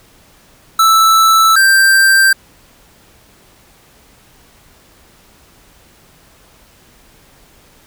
square tone pair in turn, 1318.5 / 1573.4 Hz, E6 / G6, 0 / +6 cents, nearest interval minor third, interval 306 cents, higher second, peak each -7 dBFS, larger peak neither, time 0.79-1.56 / 1.56-2.33 s, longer neither, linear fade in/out 5 ms, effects pink hiss -47 dBFS RMS until 7.86 s

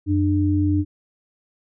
sine tone pair together, 91.9 / 299.3 Hz, F#2 / D4, -11 / +33 cents, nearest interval octave + minor sixth, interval 2044 cents, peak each -19 / -19 dBFS, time 0.06-0.85 s, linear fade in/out 50 ms, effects none

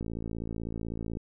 click train, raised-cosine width 3 ms, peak -23 dBFS, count 66, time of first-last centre 0.01-1.171 s, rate 56 Hz, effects none

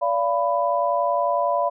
sine tone cluster, 577 / 688 / 994 Hz, D5 / F5 / B5, -31 / -26 / +11 cents, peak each -23 dBFS, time 0.01-1.7 s, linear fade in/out 20 ms, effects none

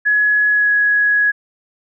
sine tone with pitch glide, 1688 to 1672.5 Hz, G#6 to G#6, +28 to +12 cents, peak -11 dBFS, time 0.05-1.32 s, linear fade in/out 20 ms, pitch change -16 cents, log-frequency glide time 0.49-0.71 s, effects none

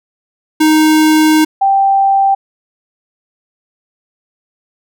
square / sine tone pair in turn, 311.1 / 783.9 Hz, D#4 / G5, 0 / 0 cents, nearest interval octave + major third, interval 1600 cents, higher second, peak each -7 dBFS, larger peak neither, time 0.6-1.45 / 1.61-2.35 s, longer first, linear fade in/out 10 ms, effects none

